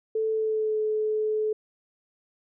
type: tone with pitch glide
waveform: sine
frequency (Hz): 440 to 430.4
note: A4 to A4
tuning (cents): 0 to -38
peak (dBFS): -23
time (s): 0.15-1.53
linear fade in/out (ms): 5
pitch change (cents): -38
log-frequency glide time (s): 0.31-0.79
effects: none